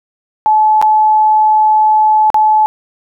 sine tone with dropouts, 861 Hz, A5, 38 cents flat, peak -6 dBFS, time 0.46-2.66 s, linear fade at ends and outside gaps 0 ms, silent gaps 0.815-0.825 / 2.302-2.344 s, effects none

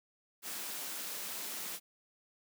white high-pass noise, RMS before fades -41 dBFS, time 0.42-1.8 s, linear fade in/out 50 ms, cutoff 160 Hz, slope 96 dB/octave, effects none

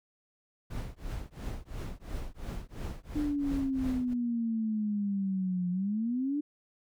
brown noise with tremolo, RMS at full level -34 dBFS, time 0.7-4.14 s, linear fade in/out 10 ms, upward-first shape triangle, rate 2.9 Hz, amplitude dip 100%
sine exponential two-way sweep, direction down then up, 300 to 176.8 to 300 Hz, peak -28 dBFS, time 3.15-6.41 s, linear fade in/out 10 ms, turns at 5.7 s
effects none

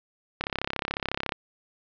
click train, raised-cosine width 0.3 ms, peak -11 dBFS, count 32, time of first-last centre 0.41-1.322 s, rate 34 Hz, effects low-pass 5000 Hz 12 dB/octave

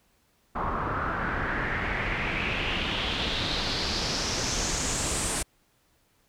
pink noise with low-pass filter sweep, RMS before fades -29 dBFS, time 0.55-5.43 s, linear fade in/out 10 ms, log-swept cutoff 1100 to 9100 Hz, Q 3.8, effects pink hiss -67 dBFS RMS until 6.28 s

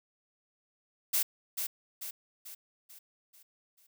blue noise with echo, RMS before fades -28 dBFS, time 1.13-1.23 s, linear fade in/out 10 ms, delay 440 ms, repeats 6, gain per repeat -6 dB, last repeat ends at 3.87 s, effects none

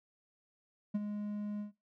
triangle tone with ADSR envelope, 207.7 Hz, G#3, in tune, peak -26 dBFS, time 0.94-1.72 s, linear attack 12 ms, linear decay 28 ms, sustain -8 dB, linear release 120 ms, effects noise-tail reverb RT60 0.2 s tail -17 dB re dry

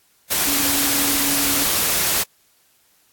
sine tone in noise, 282 Hz, C#4, 30 cents sharp, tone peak -26 dBFS, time 0.46-1.65 s, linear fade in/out 20 ms, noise white, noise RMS -19 dBFS, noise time 0.3-2.24 s, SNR -10 dB, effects white hiss -59 dBFS RMS until 3.12 s + AAC 64 kbps

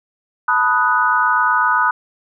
sine chord, B dominant seventh, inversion third, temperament equal with one note detuned, 880 / 987.8 / 1248.8 / 1480 Hz, A5 / B5 / D#6 / F#6, 0 / 0 / +6 / 0 cents, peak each -22 / -18 / -17 / -17 dBFS, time 0.48-1.91 s, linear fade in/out 5 ms, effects none

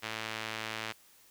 sawtooth tone with band-pass filter, 110.4 Hz, A2, 6 cents sharp, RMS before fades -39 dBFS, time 0.02-0.93 s, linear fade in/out 20 ms, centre 2600 Hz, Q 0.98, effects white hiss -61 dBFS RMS until 1.3 s

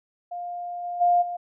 sine tone with level steps, 704 Hz, F5, 14 cents sharp, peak -30 / -28 / -16 / -28 dBFS, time 0.31-1.37 s, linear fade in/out 10 ms, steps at 0.83 / 1 / 1.21 s, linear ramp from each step 20 ms, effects none

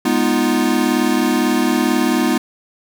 square chord, F half-diminished seventh, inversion first, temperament equal, 207.7 / 246.9 / 311.1 / 349.2 Hz, Ab3 / Cb4 / Eb4 / F4, 0 / 0 / 0 / 0 cents, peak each -23 / -18 / -20 / -22 dBFS, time 0.05-2.38 s, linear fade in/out 5 ms, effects none

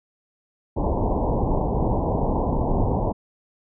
pink low-pass noise, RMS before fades -22 dBFS, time 0.76-3.13 s, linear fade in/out 20 ms, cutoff 1000 Hz, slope 96 dB/octave, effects none

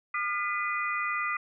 sine tone cluster, 1211 / 1413 / 2001 / 2456 Hz, D#6 / F6 / B6 / D#7, -47 / +20 / +22 / -23 cents, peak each -31 / -37 / -32 / -36 dBFS, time 0.14-1.37 s, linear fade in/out 5 ms, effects none

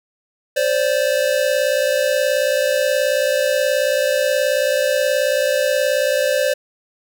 square tone pair together, 523.3 / 581.9 Hz, C5 / D5, 0 / -16 cents, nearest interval major second, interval 184 cents, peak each -19 dBFS, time 0.56-6.54 s, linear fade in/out 10 ms, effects none

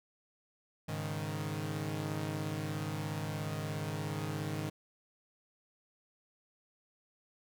sawtooth chord, Ab suspended fourth, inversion none, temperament equal, 103.83 / 138.59 / 155.56 Hz, Ab2 / Db3 / Eb3, 0 / 0 / 0 cents, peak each -36 / -38 / -34 dBFS, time 0.88-4.7 s, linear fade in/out 10 ms, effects none

